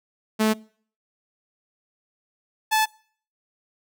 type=tone pair in turn; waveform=sawtooth; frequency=217.4 / 869.6 Hz; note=A3 / A5; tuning=-21 / -21 cents; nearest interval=2 octaves; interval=2400 cents; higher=second; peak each=-14 dBFS; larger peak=neither; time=0.39-0.54 / 2.71-2.86 s; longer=neither; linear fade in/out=20 ms; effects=noise-tail reverb RT60 0.5 s tail -23 dB re dry